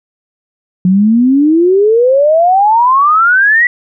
sine exponential sweep, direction up, 179 to 1975.5 Hz, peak -5 dBFS, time 0.85-3.67 s, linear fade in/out 2 ms, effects none

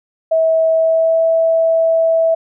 sine tone with pitch glide, 647 to 654.5 Hz, E5 to E5, -32 to -13 cents, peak -10 dBFS, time 0.31-2.35 s, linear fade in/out 10 ms, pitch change +19 cents, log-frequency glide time 0.72-1.23 s, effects none

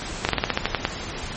slowing click train, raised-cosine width 0.3 ms, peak -3 dBFS, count 10, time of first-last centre 0.25-0.851 s, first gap 39 ms, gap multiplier 1.13, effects pink hiss -32 dBFS RMS until 1.36 s + MP3 32 kbps

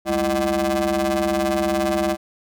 30% pulse ring-modulated tone, 137.9 Hz, C#3, 9 cents flat, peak -13 dBFS, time 0.05-2.17 s, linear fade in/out 50 ms, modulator 474 Hz, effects none

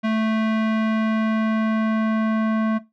square tone with low-pass filter sweep, 220 Hz, A3, in tune, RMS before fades -21 dBFS, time 0.03-2.79 s, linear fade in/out 20 ms, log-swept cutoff 2600 to 1500 Hz, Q 1.1, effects noise-tail reverb RT60 0.2 s tail -17 dB re dry

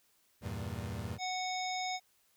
30% pulse chord, E diminished, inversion none, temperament equal, 82.41 / 98 / 116.54 Hz, E2 / G2 / Bb2, 0 / 0 / 0 cents, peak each -40 / -39 / -39 dBFS, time 0.41-1.19 s, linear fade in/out 50 ms
harmonic tone, 740 Hz, F#5, in tune, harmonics 1 / 3 / 5 / 7 / 9, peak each -36 / -41 / -43 / -44 / -46 dBFS, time 1.18-2 s, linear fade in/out 50 ms
effects white hiss -71 dBFS RMS until 2.36 s

